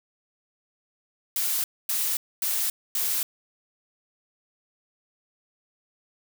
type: noise bursts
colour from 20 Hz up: blue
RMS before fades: -26 dBFS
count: 4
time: 1.36-3.23 s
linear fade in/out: 2 ms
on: 280 ms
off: 250 ms
effects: none